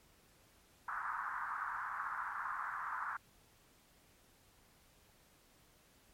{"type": "band-pass noise", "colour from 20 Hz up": "pink", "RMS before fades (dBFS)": -41, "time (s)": [0.88, 3.17], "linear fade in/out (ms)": 5, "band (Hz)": [970, 1600], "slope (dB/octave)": 48, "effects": ["pink hiss -67 dBFS RMS until 6.13 s", "MP3 64 kbps"]}